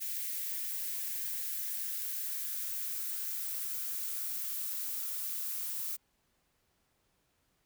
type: noise with high-pass filter sweep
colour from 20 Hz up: violet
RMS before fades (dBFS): -37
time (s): 0-5.97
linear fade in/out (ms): 20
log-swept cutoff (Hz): 1900 to 1100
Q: 2.5
effects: pink hiss -75 dBFS RMS until 7.65 s